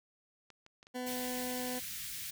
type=clicks; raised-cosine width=0.2 ms; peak=-38 dBFS; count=4; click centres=0.503 / 0.664 / 0.829 / 0.869 s
type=tone; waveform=20% pulse; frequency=250.5 Hz; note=B3; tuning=25 cents sharp; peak=-32 dBFS; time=0.94-1.8 s; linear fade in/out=20 ms
type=band-stop noise; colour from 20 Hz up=white; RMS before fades=-42 dBFS; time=1.06-2.31 s; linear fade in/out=10 ms; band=200 to 1700 Hz; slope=24 dB/octave
effects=none